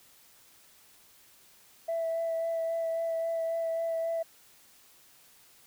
sine tone with vibrato, 660 Hz, E5, 2 cents sharp, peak -27 dBFS, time 1.88-4.23 s, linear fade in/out 10 ms, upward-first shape sine, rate 3.7 Hz, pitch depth 13 cents each way, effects tanh soft clip ceiling -25 dBFS + white hiss -59 dBFS RMS until 5.66 s

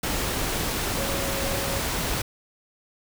sine tone in noise, 549 Hz, C#5, 17 cents flat, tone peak -32 dBFS, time 0.98-1.8 s, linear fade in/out 5 ms, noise pink, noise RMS -27 dBFS, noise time 0.03-2.22 s, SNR -8 dB, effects none

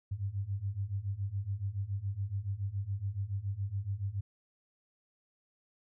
sine beating tone pair, 95.3 / 102.4 Hz, G2 / G#2, -48 / -24 cents, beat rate 7.1 Hz, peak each -37 / -35 dBFS, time 0.11-4.21 s, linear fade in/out 10 ms, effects none

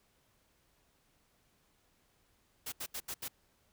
white noise bursts, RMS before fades -40 dBFS, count 5, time 2.66-3.283 s, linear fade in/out 10 ms, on 63 ms, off 77 ms, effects pink hiss -72 dBFS RMS until 3.72 s

